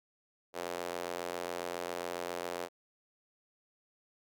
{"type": "tone with high-pass filter", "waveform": "square", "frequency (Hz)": 43.65, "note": "F1", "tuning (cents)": 0, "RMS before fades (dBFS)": -39, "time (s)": [0.53, 2.69], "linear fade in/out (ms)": 50, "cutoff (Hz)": 500, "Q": 1.7, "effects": []}